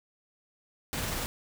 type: noise with amplitude modulation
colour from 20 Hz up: pink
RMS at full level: -32 dBFS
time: 0.93-1.26 s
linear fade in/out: 0 ms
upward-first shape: sine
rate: 21.1 Hz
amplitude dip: 25%
effects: none